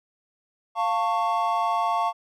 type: chord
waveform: triangle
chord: F augmented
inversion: none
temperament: equal with one note detuned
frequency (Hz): 698.5 / 894.3 / 1108.7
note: F5 / A5 / C#6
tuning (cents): 0 / +28 / 0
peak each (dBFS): -24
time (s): 0.75-2.13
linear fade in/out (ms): 50
effects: none